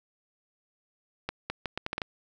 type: accelerating click train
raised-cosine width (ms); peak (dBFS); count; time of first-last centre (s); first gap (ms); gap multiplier
0.3; -15; 8; 1.29-2.018; 210; 0.75
effects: none

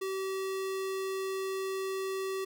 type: tone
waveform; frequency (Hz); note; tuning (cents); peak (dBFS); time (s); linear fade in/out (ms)
square; 383.5; G4; -38; -33; 0.01-2.45; 10
effects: none

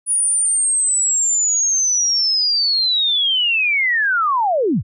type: linear sweep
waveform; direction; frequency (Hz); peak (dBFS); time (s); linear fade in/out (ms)
sine; down; 9770 to 65.41; -14; 0.06-4.83; 50
effects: none

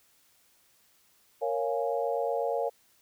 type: chord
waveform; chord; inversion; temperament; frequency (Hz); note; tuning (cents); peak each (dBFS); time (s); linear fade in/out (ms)
sine; Bb minor seventh; none; equal; 466.2 / 554.4 / 698.5 / 830.6; Bb4 / Db5 / F5 / Ab5; 0 / 0 / 0 / 0; -31 / -31 / -33 / -36; 1.41-2.7; 20
effects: white hiss -65 dBFS RMS until 3.01 s

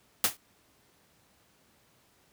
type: noise with exponential decay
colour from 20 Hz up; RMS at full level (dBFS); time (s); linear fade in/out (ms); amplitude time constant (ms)
white; -20; 0.24-0.37; 2; 28
effects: pink hiss -65 dBFS RMS until 2.32 s + high-pass 80 Hz 12 dB/octave

